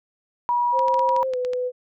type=tone; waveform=sine; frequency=965 Hz; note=B5; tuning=40 cents flat; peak=-18 dBFS; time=0.49-1.23 s; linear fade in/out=0 ms
type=tone with pitch glide; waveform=sine; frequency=526 to 499.6 Hz; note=C5 to B4; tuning=+9 to +20 cents; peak=-22 dBFS; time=0.72-1.72 s; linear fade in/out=50 ms; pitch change=-89 cents; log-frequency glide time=1.28-1.37 s
type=clicks; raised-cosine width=0.2 ms; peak=-19 dBFS; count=9; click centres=0.792 / 0.883 / 0.942 / 0.993 / 1.091 / 1.164 / 1.336 / 1.449 / 1.534 s
effects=none